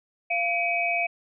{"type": "tone cluster", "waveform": "sine", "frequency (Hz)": [690, 2289, 2525], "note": ["F5", "D7", "D#7"], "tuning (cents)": [-21, -45, 25], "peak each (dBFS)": -27, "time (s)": [0.3, 1.07], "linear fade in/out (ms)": 10, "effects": []}